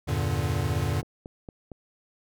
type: chord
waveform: square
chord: E half-diminished seventh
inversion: none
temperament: equal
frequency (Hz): 82.41 / 98 / 116.54 / 146.83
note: E2 / G2 / Bb2 / D3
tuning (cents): 0 / 0 / 0 / 0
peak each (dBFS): -31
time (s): 0.07-1.02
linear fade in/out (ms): 20
type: click train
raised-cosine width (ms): 2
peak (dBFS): -26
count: 5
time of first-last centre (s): 0.8-1.717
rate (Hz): 4.36
effects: none